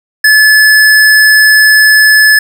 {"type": "tone", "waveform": "square", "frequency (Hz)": 1725, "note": "A6", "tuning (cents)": -35, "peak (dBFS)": -3, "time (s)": [0.24, 2.39], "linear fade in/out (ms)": 5, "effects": []}